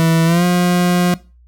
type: tone with pitch glide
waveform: 40% pulse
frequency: 163.9 to 177.7 Hz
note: E3 to F3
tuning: -10 to +30 cents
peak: -10 dBFS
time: 0-1.14 s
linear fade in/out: 0 ms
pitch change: +140 cents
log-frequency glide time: 0.25-0.44 s
effects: noise-tail reverb RT60 0.3 s tail -20 dB re dry + added 60 Hz sine -44 dBFS peak until 1.47 s